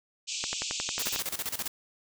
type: band-pass noise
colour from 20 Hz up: white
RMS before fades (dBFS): -35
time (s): 0.27-1.22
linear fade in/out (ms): 20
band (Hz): 2400 to 7800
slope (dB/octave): 96
type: click train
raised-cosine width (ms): 0.3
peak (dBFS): -16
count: 9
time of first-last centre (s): 0.44-1.161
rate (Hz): 11.1
type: noise with tremolo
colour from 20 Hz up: white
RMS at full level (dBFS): -32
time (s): 0.99-1.68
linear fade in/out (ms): 5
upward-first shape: square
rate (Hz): 15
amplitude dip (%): 80
effects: none